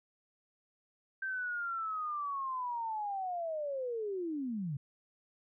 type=linear sweep; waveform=sine; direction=down; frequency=1568 to 130.6 Hz; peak=-34 dBFS; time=1.22-4.77 s; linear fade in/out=5 ms; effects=none